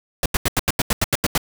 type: noise bursts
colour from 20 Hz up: pink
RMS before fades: -18 dBFS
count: 11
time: 0.23-1.378 s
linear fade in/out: 2 ms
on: 28 ms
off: 84 ms
effects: none